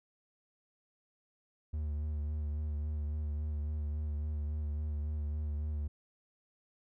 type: tone with vibrato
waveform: triangle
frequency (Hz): 75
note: D2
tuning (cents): +37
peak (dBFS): -31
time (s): 1.73-5.88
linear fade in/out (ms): 10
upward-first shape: sine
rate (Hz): 3.6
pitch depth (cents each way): 34
effects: none